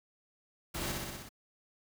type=noise with echo; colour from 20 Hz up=pink; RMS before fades=-38 dBFS; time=0.74-0.92 s; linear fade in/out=10 ms; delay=62 ms; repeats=6; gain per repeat=-2 dB; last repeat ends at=1.292 s; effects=none